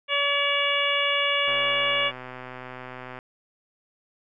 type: harmonic tone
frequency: 569 Hz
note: C#5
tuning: 45 cents sharp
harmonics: 1 / 2 / 3 / 4 / 5 / 6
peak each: -29 / -29 / -31 / -26 / -26 / -31 dBFS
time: 0.08-2.12 s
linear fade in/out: 50 ms
type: click train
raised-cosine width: 0.5 ms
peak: -23 dBFS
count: 218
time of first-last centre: 1.48-3.189 s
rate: 127 Hz
effects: none